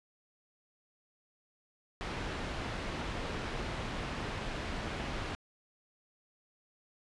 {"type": "low-pass noise", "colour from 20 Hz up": "pink", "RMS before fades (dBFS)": -38, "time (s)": [2.01, 5.35], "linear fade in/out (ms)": 0, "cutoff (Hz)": 3300, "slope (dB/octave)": 12, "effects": ["resampled to 24000 Hz"]}